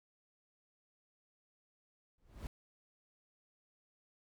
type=noise with exponential growth; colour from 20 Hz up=brown; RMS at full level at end=-38 dBFS; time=2.18-2.47 s; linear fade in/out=1 ms; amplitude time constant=61 ms; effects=none